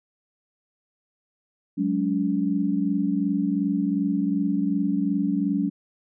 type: chord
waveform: sine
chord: F# suspended second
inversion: none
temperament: equal with one note detuned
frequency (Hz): 185 / 207.7 / 284.5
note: F#3 / G#3 / C#4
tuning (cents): 0 / 0 / +45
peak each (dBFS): -26 / -26 / -24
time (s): 1.77-5.7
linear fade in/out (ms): 20
effects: none